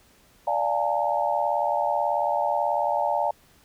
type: chord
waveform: sine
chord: Bb dominant seventh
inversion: first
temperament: equal with one note detuned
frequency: 587.3 / 698.5 / 830.6 / 908.9 Hz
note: D5 / F5 / Ab5 / Bb5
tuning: 0 / 0 / 0 / -44 cents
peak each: -27 dBFS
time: 0.47-3.31 s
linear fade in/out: 5 ms
effects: pink hiss -58 dBFS RMS until 3.64 s